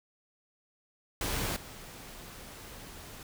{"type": "noise with level steps", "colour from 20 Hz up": "pink", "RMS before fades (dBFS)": [-33, -47], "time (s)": [1.21, 3.23], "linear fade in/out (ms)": 2, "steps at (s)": 1.56, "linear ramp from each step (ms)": 5, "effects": []}